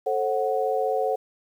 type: chord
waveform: sine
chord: F# diminished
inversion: first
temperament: equal with one note detuned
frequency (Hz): 440 / 535.2 / 740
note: A4 / C5 / F#5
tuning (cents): 0 / +39 / 0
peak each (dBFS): -26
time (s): 0.06-1.16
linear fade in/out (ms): 10
effects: 9-bit